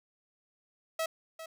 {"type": "tone with echo", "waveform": "sawtooth", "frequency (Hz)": 647, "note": "E5", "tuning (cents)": -32, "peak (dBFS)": -26, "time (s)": [0.99, 1.06], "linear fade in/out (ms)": 5, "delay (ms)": 400, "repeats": 1, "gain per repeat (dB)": -12, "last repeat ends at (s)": 1.46, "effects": []}